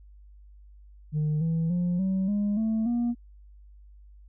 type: tone with pitch steps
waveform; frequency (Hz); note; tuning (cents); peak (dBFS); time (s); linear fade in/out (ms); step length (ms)
sine; 151.9 / 163.75 / 176.51 / 190.28 / 205.1 / 221.1 / 238.4; D#3 / E3 / F3 / F#3 / G#3 / A3 / A#3; -41 / -11 / +19 / +49 / -21 / +9 / +39; -21; 1.12-3.15; 50; 290
effects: tanh soft clip ceiling -22 dBFS + added 50 Hz sine -48 dBFS peak until 4.28 s